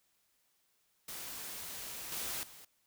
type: noise with level steps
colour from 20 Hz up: white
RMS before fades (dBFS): -44 / -39 / -54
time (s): 1.08-2.65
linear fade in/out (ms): 5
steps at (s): 2.12 / 2.43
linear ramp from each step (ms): 2
effects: white hiss -75 dBFS RMS until 2.86 s